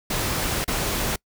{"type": "noise with dropouts", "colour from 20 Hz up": "pink", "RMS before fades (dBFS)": -25, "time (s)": [0.1, 1.16], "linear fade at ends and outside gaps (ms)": 5, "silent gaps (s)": [0.644, 0.678], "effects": ["noise-tail reverb RT60 0.1 s tail -26 dB re dry"]}